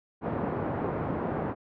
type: band-pass noise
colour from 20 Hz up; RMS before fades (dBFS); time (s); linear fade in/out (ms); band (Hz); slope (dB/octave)
pink; -31; 0.21-1.55; 50; 130 to 970; 12
effects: low-pass 2000 Hz 12 dB/octave